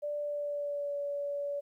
sine tone with pitch glide, 587.3 to 571.6 Hz, D5 to D5, 0 to -47 cents, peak -32 dBFS, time 0.02-1.61 s, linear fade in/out 20 ms, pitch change -47 cents, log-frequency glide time 0.17-0.97 s, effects 12-bit

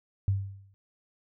sine tone with exponential decay, 98 Hz, G2, in tune, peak -20 dBFS, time 0.28-0.74 s, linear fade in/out 0 ms, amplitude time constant 100 ms, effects none

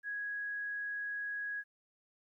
sine tone, 1661.2 Hz, G#6, in tune, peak -36 dBFS, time 0.03-1.64 s, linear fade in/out 50 ms, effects 13-bit

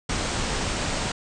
pink low-pass noise, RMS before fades -27 dBFS, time 0.09-1.12 s, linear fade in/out 5 ms, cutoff 8800 Hz, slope 96 dB/octave, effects none

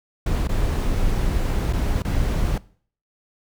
brown noise with dropouts, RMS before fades -21 dBFS, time 0.26-2.58 s, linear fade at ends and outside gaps 5 ms, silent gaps 0.474-0.49 / 1.728-1.732 / 2.022-2.048 s, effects noise-tail reverb RT60 0.5 s tail -21 dB re dry

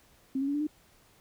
sine tone with pitch steps, 266.9 / 275.5 / 284.4 / 293.6 / 303.1 Hz, C4 / C#4 / C#4 / D4 / D#4, +35 / -11 / +45 / 0 / -45 cents, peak -27 dBFS, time 0.35-0.67 s, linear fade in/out 5 ms, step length 64 ms, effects pink hiss -62 dBFS RMS until 1.2 s

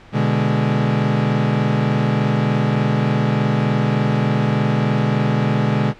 40% pulse chord, G# diminished, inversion first, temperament equal, 123.47 / 146.83 / 207.7 Hz, B2 / D3 / G#3, 0 / 0 / 0 cents, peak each -19 dBFS, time 0.12-5.94 s, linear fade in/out 50 ms, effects pink hiss -44 dBFS RMS until 5.99 s + low-pass 3000 Hz 12 dB/octave

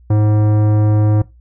sine tone with tanh clipping, 106 Hz, G#2, 36 cents sharp, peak -12 dBFS, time 0.1-1.22 s, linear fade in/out 5 ms, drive 16 dB, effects noise-tail reverb RT60 0.2 s tail -18 dB re dry + added 60 Hz sine -42 dBFS peak until 1.4 s

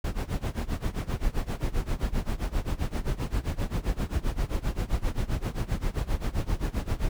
brown noise with tremolo, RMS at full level -25 dBFS, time 0.04-7.09 s, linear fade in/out 5 ms, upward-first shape sine, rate 7.6 Hz, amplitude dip 90%, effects none

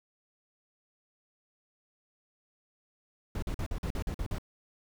brown noise bursts, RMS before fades -33 dBFS, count 9, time 3.35-4.384 s, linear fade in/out 2 ms, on 74 ms, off 46 ms, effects none

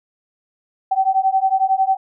sine beating tone pair, 762 / 773 Hz, G5 / G5, -49 / -24 cents, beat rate 11 Hz, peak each -17 dBFS, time 0.91-1.97 s, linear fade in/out 10 ms, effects none

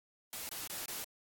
white noise bursts, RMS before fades -42 dBFS, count 4, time 0.33-1.042 s, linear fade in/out 0 ms, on 160 ms, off 24 ms, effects AAC 64 kbps

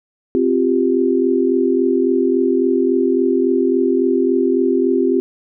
sine chord, C suspended fourth, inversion none, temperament just, 261.6 / 348.8 / 392.4 Hz, C4 / F4 / G4, 0 / -2 / +2 cents, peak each -17 dBFS, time 0.35-5.2 s, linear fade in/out 0 ms, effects none

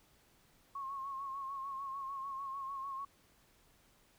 sine tone with vibrato, 1089 Hz, C#6, 31 cents flat, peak -39 dBFS, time 0.75-3.05 s, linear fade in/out 5 ms, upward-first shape sine, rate 6.7 Hz, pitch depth 46 cents each way, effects pink hiss -68 dBFS RMS until 4.18 s

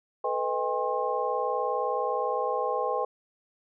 sine tone cluster, 437.8 / 497.3 / 625 / 807 / 1068 Hz, A4 / B4 / D#5 / G#5 / C6, -9 / +12 / +8 / -50 / +35 cents, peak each -34 / -30 / -34 / -31 / -32 dBFS, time 0.24-3.05 s, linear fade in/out 5 ms, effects none

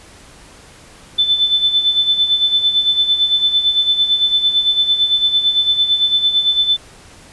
sine tone with tremolo, 3520 Hz, A7, in tune, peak -9 dBFS, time 1.18-6.77 s, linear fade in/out 10 ms, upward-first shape sine, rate 8.9 Hz, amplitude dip 65%, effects pink hiss -42 dBFS RMS until 7.32 s + resampled to 24000 Hz

